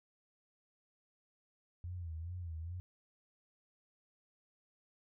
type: tone with vibrato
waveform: sine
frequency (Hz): 84.9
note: F2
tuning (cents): -48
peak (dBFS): -40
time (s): 1.84-2.8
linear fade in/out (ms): 0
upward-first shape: sine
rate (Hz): 2.4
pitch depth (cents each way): 110
effects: none